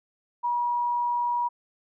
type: tone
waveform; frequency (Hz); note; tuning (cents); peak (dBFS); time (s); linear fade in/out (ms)
sine; 962; B5; -46; -23; 0.43-1.49; 20
effects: none